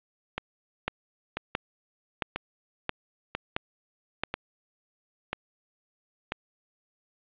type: two click trains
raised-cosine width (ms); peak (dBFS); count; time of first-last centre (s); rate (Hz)
0.3; -13 / -10; 7 / 6; 0.38-6.321 / 0.88-4.236; 1.01 / 1.49
effects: resampled to 8000 Hz + 8-bit